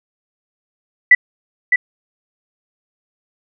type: tone with echo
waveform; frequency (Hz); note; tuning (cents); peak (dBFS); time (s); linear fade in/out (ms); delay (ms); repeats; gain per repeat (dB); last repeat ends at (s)
sine; 1975.5; B6; 0; -3; 1.11-1.15; 5; 610; 1; -6; 1.76
effects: none